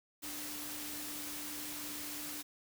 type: tone in noise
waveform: sine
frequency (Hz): 296.8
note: D4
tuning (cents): +18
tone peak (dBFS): -49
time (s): 0.22-2.43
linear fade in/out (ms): 20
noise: white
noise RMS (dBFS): -43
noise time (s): 0.22-2.43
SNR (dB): -9
effects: none